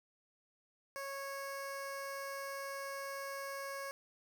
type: tone with notch filter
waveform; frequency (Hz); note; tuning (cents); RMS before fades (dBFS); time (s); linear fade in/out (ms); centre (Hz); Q
15% pulse; 551; C#5; -11; -43; 0.96-3.91; 0; 3100; 1.9
effects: none